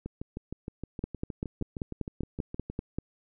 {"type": "two click trains", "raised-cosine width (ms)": 3, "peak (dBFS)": [-23, -18], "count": [18, 11], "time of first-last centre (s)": [[0.06, 2.7], [1.04, 2.986]], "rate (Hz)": [6.44, 5.14], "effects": []}